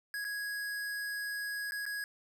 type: tone with dropouts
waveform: square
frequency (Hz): 1661.2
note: G#6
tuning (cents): 0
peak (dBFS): -36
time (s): 0.14-2.04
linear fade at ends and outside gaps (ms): 1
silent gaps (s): 0.244-0.249 / 1.71-1.72 / 1.855-1.863
effects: none